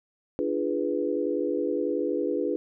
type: chord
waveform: sine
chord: D diminished seventh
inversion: none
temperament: equal with one note detuned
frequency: 293.7 / 343.6 / 415.3 / 493.9 Hz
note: D4 / F4 / Ab4 / Cb5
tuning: 0 / -28 / 0 / 0 cents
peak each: -30 dBFS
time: 0.39-2.56 s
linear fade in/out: 0 ms
effects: none